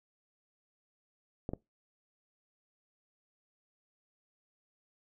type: clicks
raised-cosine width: 2 ms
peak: -22 dBFS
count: 2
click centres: 1.491 / 1.535 s
effects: noise-tail reverb RT60 0.2 s tail -22 dB re dry